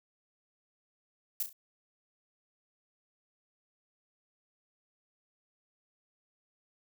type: noise with echo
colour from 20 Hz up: violet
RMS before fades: -32 dBFS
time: 1.4-1.43 s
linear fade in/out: 2 ms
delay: 33 ms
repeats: 3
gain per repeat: -8 dB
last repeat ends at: 1.529 s
effects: none